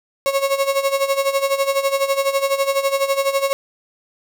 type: tone with tremolo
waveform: 35% pulse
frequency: 549 Hz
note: C#5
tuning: 17 cents flat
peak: -12 dBFS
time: 0.26-3.53 s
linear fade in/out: 0 ms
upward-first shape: sine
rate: 12 Hz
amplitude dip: 75%
effects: none